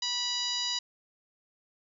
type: harmonic tone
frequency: 978 Hz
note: B5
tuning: 17 cents flat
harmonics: 1 / 2 / 3 / 4 / 5 / 6 / 7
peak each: -43 / -43 / -37 / -33 / -33 / -41 / -42 dBFS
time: 0.02-0.79 s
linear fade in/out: 5 ms
effects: none